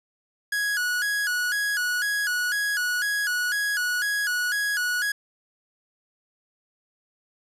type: tone with vibrato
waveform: 45% pulse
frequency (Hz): 1561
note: G6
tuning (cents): -8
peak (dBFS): -23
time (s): 0.52-5.12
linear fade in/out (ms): 5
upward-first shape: square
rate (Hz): 2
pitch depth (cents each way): 110
effects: resampled to 32000 Hz + 9-bit